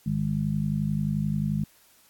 harmonic tone, 51.4 Hz, G#1, 17 cents flat, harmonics 1 / 2 / 3 / 4, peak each -38 / -36 / -26 / -28 dBFS, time 0.06-1.64 s, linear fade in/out 5 ms, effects white hiss -59 dBFS RMS until 2.09 s + AAC 64 kbps

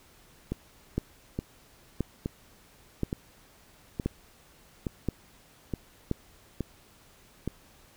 two click trains, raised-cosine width 3 ms, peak -17 / -14 dBFS, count 9 / 6, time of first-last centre 0.52-7.477 / 0.98-6.113 s, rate 1.15 / 0.974 Hz, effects pink hiss -58 dBFS RMS until 7.96 s

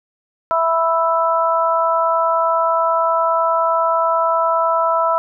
harmonic tone, 329.6 Hz, E4, in tune, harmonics 2 / 3 / 4, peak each -18 / -18 / -18 dBFS, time 0.51-5.18 s, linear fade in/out 0 ms, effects none

